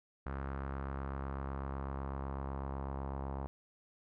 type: tone with low-pass filter sweep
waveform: sawtooth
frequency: 68 Hz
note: C#2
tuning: 33 cents flat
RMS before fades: -40 dBFS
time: 0.26-3.47 s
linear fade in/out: 0 ms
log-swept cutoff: 1400 to 930 Hz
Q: 2.5
effects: none